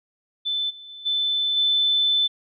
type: tone with level steps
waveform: sine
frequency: 3520 Hz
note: A7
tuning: in tune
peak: -22 / -39 / -37 / -20 / -17 dBFS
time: 0.45-2.28 s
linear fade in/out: 20 ms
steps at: 0.69 / 0.88 / 1.05 / 1.56 s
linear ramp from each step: 20 ms
effects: none